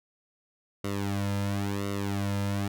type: tone with flanger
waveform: sawtooth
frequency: 100 Hz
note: G2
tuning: 35 cents sharp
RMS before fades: -30 dBFS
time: 0.84-2.68 s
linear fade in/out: 5 ms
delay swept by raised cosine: 1.2 to 2.7 ms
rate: 0.96 Hz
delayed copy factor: -0.85
effects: none

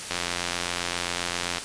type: click train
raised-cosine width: 0.2 ms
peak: -9 dBFS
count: 130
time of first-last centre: 0.11-1.583 s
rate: 87.6 Hz
effects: white hiss -35 dBFS RMS until 1.64 s + resampled to 22050 Hz

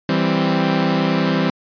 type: chord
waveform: sawtooth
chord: C major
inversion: first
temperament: equal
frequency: 164.81 / 196 / 261.6 Hz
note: E3 / G3 / C4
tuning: 0 / 0 / 0 cents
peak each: -16 dBFS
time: 0.09-1.5 s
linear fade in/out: 2 ms
effects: resampled to 11025 Hz

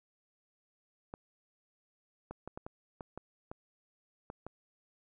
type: clicks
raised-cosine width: 1 ms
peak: -28 dBFS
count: 10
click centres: 1.139 / 2.31 / 2.476 / 2.575 / 2.665 / 3.008 / 3.176 / 3.515 / 4.301 / 4.466 s
effects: none

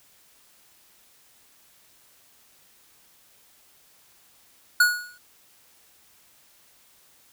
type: tone with exponential decay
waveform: square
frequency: 1456 Hz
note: F#6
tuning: 28 cents flat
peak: -13 dBFS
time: 4.8-5.18 s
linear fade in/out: 5 ms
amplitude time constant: 81 ms
effects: white hiss -58 dBFS RMS until 7.32 s

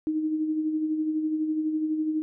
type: tone with tremolo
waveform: sine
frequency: 311.1 Hz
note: D#4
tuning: in tune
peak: -22 dBFS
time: 0.07-2.22 s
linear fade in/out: 0 ms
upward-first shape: sine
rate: 12 Hz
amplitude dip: 45%
effects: none

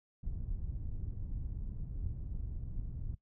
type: low-pass noise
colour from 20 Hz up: pink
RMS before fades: -39 dBFS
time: 0.23-3.15 s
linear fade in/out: 10 ms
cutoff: 100 Hz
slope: 12 dB/octave
effects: noise-tail reverb RT60 0.1 s tail -19 dB re dry

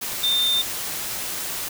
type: tone in noise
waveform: sine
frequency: 3607 Hz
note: A7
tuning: 42 cents sharp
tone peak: -18 dBFS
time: 0.23-0.62 s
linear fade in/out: 10 ms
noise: white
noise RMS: -29 dBFS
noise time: 0.01-1.69 s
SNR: +8 dB
effects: none

